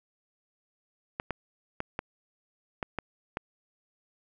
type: clicks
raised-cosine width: 0.5 ms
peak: -16 dBFS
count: 7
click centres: 1.199 / 1.307 / 1.804 / 1.991 / 2.828 / 2.987 / 3.371 s
effects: none